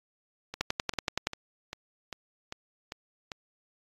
two click trains, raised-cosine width 0.2 ms, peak -20 / -10 dBFS, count 8 / 8, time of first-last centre 0.54-3.318 / 0.61-1.27 s, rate 2.52 / 10.6 Hz, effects AAC 32 kbps

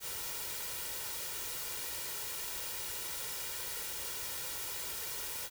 white noise with comb filter, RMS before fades -40 dBFS, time 0-5.5 s, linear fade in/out 50 ms, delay 2.1 ms, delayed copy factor +0.6, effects none

